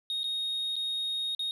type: tone with dropouts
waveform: sine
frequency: 3729 Hz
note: A#7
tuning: in tune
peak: -27 dBFS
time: 0.1-1.51 s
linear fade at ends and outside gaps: 1 ms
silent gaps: 0.233-0.241 / 0.757-0.764 / 1.349-1.393 s
effects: tanh soft clip ceiling -28 dBFS